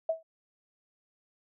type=tone with exponential decay; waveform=sine; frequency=649 Hz; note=E5; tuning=27 cents flat; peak=-22 dBFS; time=0.09-0.23 s; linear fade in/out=5 ms; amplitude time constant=30 ms; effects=none